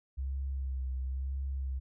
sine tone with vibrato, 66.2 Hz, C2, 21 cents sharp, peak -32 dBFS, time 0.17-1.8 s, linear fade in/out 20 ms, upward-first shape sine, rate 0.99 Hz, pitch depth 41 cents each way, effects none

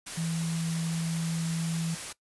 sine tone in noise, 164.81 Hz, E3, in tune, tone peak -28 dBFS, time 0.17-1.95 s, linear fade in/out 10 ms, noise white, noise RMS -38 dBFS, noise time 0.06-2.13 s, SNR +7 dB, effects noise-tail reverb RT60 0.1 s tail -19 dB re dry + resampled to 24000 Hz

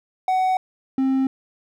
triangle tone pair in turn, 748 / 265.5 Hz, F#5 / C4, +19 / +25 cents, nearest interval octave + tritone, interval 1794 cents, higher first, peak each -15 dBFS, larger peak neither, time 0.28-0.57 / 0.98-1.27 s, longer neither, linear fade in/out 2 ms, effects none

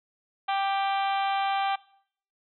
harmonic tone, 392.8 Hz, G4, 4 cents sharp, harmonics 2 / 3 / 4 / 5 / 6 / 7 / 8 / 9 / 10, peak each -25 / -33 / -37 / -43 / -38 / -43 / -39 / -44 / -47 dBFS, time 0.48-1.76 s, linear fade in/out 10 ms, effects noise-tail reverb RT60 0.6 s tail -21 dB re dry

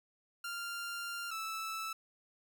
sawtooth tone pair in turn, 1393 / 1314.8 Hz, F6 / E6, -5 / -5 cents, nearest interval minor second, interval 100 cents, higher first, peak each -35 / -34 dBFS, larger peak second, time 0.44-1.31 / 1.31-1.93 s, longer first, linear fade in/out 5 ms, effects none

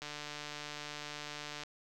click train, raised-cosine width 0.2 ms, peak -25 dBFS, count 240, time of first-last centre 0.02-1.635 s, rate 148 Hz, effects none

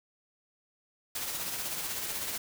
white noise with tremolo, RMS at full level -34 dBFS, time 1.15-2.38 s, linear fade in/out 5 ms, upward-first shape sine, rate 16 Hz, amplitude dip 35%, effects none

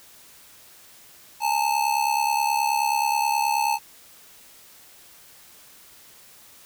square ring-modulated tone, 871 Hz, A5, 18 cents flat, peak -18 dBFS, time 1.4-3.79 s, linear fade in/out 50 ms, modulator 34.7 Hz, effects white hiss -50 dBFS RMS until 6.65 s

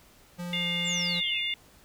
square tone with vibrato, 174.61 Hz, F3, in tune, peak -34 dBFS, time 0.38-1.21 s, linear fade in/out 20 ms, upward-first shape square, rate 2 Hz, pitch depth 8 cents each way
harmonic tone, 706 Hz, F5, 19 cents sharp, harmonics 3 / 4 / 5, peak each -32 / -32 / -32 dBFS, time 0.53-1.54 s, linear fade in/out 2 ms
sine exponential sweep, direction down, 7820 to 2328 Hz, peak -32 dBFS, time 0.84-1.42 s, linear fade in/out 50 ms
effects pink hiss -57 dBFS RMS until 1.84 s

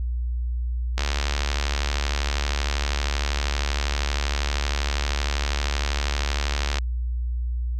click train, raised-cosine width 0.2 ms, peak -8 dBFS, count 423, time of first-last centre 0.98-6.785 s, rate 72.7 Hz, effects added 60 Hz sine -23 dBFS peak until 7.79 s

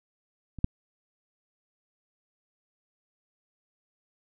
clicks, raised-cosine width 5 ms, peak -27 / -10 dBFS, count 2, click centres 0.587 / 0.644 s, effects none

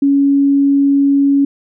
sine tone, 279.3 Hz, C#4, 13 cents sharp, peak -8 dBFS, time 0.02-1.45 s, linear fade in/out 5 ms, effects none

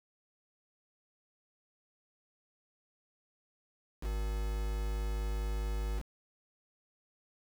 triangle tone with quantisation, 52.3 Hz, G#1, 13 cents sharp, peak -30 dBFS, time 4.01-6.03 s, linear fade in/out 50 ms, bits 7, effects none

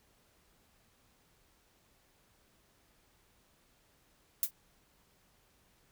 violet noise with exponential decay, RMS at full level -24 dBFS, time 4.43-4.51 s, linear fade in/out 2 ms, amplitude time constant 17 ms, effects pink hiss -69 dBFS RMS until 5.91 s

